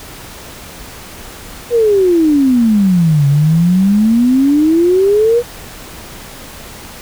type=exponential two-way sweep; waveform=sine; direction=down then up; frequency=489 to 138.59 to 489 Hz; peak=-7 dBFS; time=1.7-5.43 s; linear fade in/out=50 ms; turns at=3.27 s; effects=pink hiss -32 dBFS RMS until 7.01 s